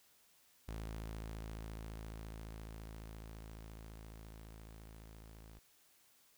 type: tone with level ramp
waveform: sawtooth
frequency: 54.5 Hz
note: A1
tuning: 16 cents flat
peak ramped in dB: -38 to -50 dBFS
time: 0.68-5.59 s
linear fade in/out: 5 ms
effects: white hiss -69 dBFS RMS until 6.37 s